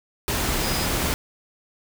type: tone in noise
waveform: sine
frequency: 4978 Hz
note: D#8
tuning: in tune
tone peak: -32 dBFS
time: 0.63-0.86 s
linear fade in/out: 0 ms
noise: pink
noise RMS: -24 dBFS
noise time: 0.28-1.14 s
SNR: -11 dB
effects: none